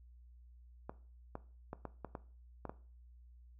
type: clicks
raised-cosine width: 1 ms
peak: -28 dBFS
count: 8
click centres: 0.895 / 1.354 / 1.731 / 1.853 / 2.047 / 2.152 / 2.653 / 2.695 s
effects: noise-tail reverb RT60 0.4 s tail -17 dB re dry + added 60 Hz sine -56 dBFS peak until 3.59 s